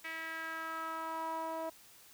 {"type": "tone with band-pass filter sweep", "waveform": "sawtooth", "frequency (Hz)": 323.8, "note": "E4", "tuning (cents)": -31, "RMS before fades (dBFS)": -40, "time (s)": [0.04, 1.7], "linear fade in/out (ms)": 10, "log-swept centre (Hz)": [2100, 760], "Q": 3.9, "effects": ["white hiss -59 dBFS RMS until 2.13 s"]}